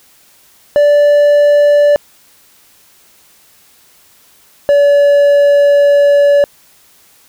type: tone pair in turn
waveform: triangle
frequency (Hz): 583 / 572.3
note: D5 / D5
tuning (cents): -13 / -45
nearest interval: unison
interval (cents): 32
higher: first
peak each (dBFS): -3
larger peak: neither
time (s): 0.76-1.96 / 4.69-6.44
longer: second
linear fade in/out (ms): 0
effects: white hiss -47 dBFS RMS until 7.28 s